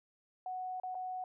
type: tone with dropouts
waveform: sine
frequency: 740 Hz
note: F#5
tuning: in tune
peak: -37 dBFS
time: 0.46-1.24 s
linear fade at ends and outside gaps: 2 ms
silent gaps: 0.8-0.834 / 0.946-0.951 s
effects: none